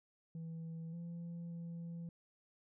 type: tone with pitch steps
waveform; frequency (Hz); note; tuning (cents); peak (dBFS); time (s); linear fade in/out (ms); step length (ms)
sine; 163.8 / 170.2 / 168.9; E3 / F3 / E3; -11 / -44 / +42; -40; 0.35-2.09; 2; 580
effects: tanh soft clip ceiling -42 dBFS